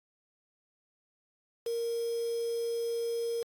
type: tone with quantisation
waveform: sine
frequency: 465.5 Hz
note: A#4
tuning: 2 cents flat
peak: -30 dBFS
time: 1.66-3.43 s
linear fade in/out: 5 ms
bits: 7
effects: AAC 64 kbps